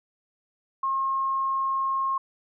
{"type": "tone", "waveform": "sine", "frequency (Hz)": 1075, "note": "C6", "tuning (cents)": 47, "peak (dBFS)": -23, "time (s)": [0.83, 2.18], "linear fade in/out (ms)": 5, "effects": []}